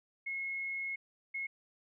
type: tone bursts at uneven times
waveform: sine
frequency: 2170 Hz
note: C#7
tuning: 37 cents flat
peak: -35 dBFS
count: 2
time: 0.26-0.96 / 1.34-1.47 s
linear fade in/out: 10 ms
effects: none